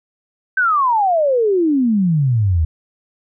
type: exponential sweep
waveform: sine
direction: down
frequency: 1568 to 76 Hz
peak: -12 dBFS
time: 0.57-2.65 s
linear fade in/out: 5 ms
effects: none